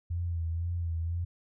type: tone with vibrato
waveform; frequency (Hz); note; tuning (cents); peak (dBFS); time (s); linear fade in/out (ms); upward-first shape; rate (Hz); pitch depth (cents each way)
sine; 84.5; E2; +43; -29; 0.1-1.25; 10; sine; 2; 48
effects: none